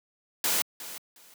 white noise with echo, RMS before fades -26 dBFS, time 0.44-0.62 s, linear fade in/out 2 ms, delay 360 ms, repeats 2, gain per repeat -14 dB, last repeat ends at 1.34 s, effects high-pass 200 Hz 12 dB/octave

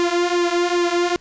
sawtooth tone with flanger, 349.2 Hz, F4, in tune, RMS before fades -19 dBFS, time 0-1.16 s, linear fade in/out 0 ms, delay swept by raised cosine 1.3 to 4.2 ms, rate 2.5 Hz, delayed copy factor -0.75, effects pink hiss -52 dBFS RMS until 1.2 s + resampled to 16000 Hz

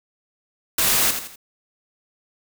white noise with echo, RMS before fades -19 dBFS, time 0.78-1.11 s, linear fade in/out 5 ms, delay 83 ms, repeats 3, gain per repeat -8 dB, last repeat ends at 1.359 s, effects none

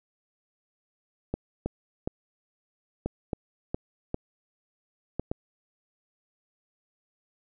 clicks, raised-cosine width 2 ms, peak -15 dBFS, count 9, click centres 1.34 / 1.66 / 2.075 / 3.06 / 3.332 / 3.745 / 4.144 / 5.196 / 5.315 s, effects none

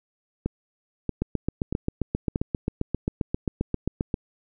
two click trains, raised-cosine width 3 ms, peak -12 / -11 dBFS, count 4 / 23, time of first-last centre 0.46-2.359 / 1.22-4.142 s, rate 1.58 / 7.53 Hz, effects none

